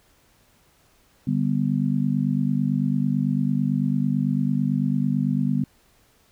sine chord, G major, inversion second, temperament just, 147 / 196 / 245 Hz, D3 / G3 / B3, +2 / 0 / -14 cents, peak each -24 dBFS, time 1.27-5.64 s, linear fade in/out 5 ms, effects pink hiss -60 dBFS RMS until 6.31 s

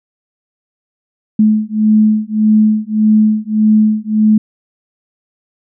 sine beating tone pair, 214.2 / 215.9 Hz, A3 / A3, -46 / -33 cents, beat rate 1.7 Hz, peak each -11 dBFS, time 1.39-4.38 s, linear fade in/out 5 ms, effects none

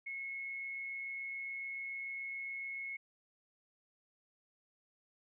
sine tone with amplitude modulation, 2182 Hz, C#7, 28 cents flat, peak -38 dBFS, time 0.06-2.97 s, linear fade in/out 10 ms, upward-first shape sine, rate 127 Hz, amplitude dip 30%, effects none

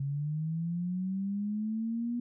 sine linear sweep, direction up, 136.5 to 242.1 Hz, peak -30 dBFS, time 0-2.2 s, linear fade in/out 5 ms, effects none

